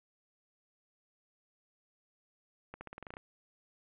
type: accelerating click train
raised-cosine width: 0.5 ms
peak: -29 dBFS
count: 10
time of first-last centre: 2.74-3.169 s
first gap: 70 ms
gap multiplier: 0.9
effects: resampled to 8000 Hz + 10-bit